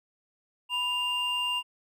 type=tone pair together; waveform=triangle; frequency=989 / 2800 Hz; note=B5 / F7; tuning=+2 / +4 cents; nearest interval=octave + tritone; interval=1802 cents; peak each=-31 / -26 dBFS; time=0.69-1.63 s; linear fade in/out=50 ms; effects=none